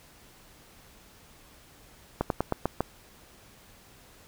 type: slowing click train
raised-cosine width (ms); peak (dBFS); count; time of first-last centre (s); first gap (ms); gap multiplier
1; -11; 6; 2.21-2.806; 92; 1.13
effects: pink hiss -55 dBFS RMS until 4.27 s